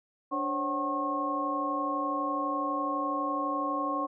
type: tone cluster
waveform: sine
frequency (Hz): 291.1 / 525 / 557 / 755 / 1083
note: D4 / C5 / C#5 / F#5 / C#6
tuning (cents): -15 / +6 / +8 / +35 / -41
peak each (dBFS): -34 / -39 / -38 / -38 / -30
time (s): 0.31-4.07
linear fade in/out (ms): 20
effects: none